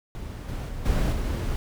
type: noise with level steps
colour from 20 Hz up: brown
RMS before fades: -35 / -31 / -34 / -23 / -27 dBFS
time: 0.15-1.56 s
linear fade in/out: 0 ms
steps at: 0.48 / 0.68 / 0.85 / 1.12 s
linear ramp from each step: 10 ms
effects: none